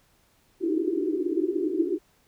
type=band-pass noise; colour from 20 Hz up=white; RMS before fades=-26 dBFS; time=0.6-1.99 s; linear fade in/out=50 ms; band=300 to 390 Hz; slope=96 dB/octave; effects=pink hiss -64 dBFS RMS until 2.27 s